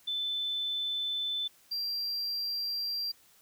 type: tone pair in turn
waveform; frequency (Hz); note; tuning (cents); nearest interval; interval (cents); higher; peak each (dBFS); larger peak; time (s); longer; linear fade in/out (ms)
sine / triangle; 3520 / 4735; A7 / D8; 0 / +13; perfect fourth; 513; second; -30 / -30; neither; 0.07-1.48 / 1.71-3.12; neither; 10
effects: white hiss -62 dBFS RMS until 3.41 s